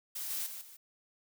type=noise with level steps; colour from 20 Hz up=blue; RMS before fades=-39 / -36 / -44 / -53 dBFS; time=0.15-0.77 s; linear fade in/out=10 ms; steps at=0.3 / 0.46 / 0.61 s; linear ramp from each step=5 ms; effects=none